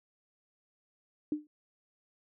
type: tone with exponential decay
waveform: sine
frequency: 300.7 Hz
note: D4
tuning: 41 cents sharp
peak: -25 dBFS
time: 1.32-1.47 s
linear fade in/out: 2 ms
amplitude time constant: 32 ms
effects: none